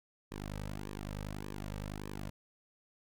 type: tone with flanger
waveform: sawtooth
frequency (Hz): 50.7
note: G#1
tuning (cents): -41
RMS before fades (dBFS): -42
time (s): 0.31-2.3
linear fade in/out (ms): 10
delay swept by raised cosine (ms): 1.4 to 2.9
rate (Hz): 1.7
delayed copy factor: -0.95
effects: none